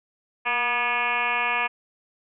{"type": "tone with frequency modulation", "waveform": "sine", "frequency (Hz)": 1700, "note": "G#6", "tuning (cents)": 40, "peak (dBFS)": -21, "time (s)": [0.45, 1.68], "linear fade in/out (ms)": 20, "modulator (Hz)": 245, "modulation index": 4, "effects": []}